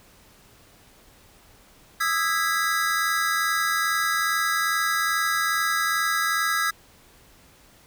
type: chord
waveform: square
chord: E major seventh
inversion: third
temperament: just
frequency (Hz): 1236.1 / 1318.5 / 1648.1 / 1977.8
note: D#6 / E6 / G#6 / B6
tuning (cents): -12 / 0 / -14 / +2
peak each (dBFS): -31 / -27 / -26 / -30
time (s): 2-6.71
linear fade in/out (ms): 10
effects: pink hiss -54 dBFS RMS until 7.86 s